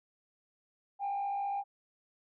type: tone with frequency modulation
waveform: sine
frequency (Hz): 800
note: G5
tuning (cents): +35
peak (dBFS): -30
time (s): 0.99-1.64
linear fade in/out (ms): 50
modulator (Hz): 54.7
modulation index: 0.39
effects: tanh soft clip ceiling -29 dBFS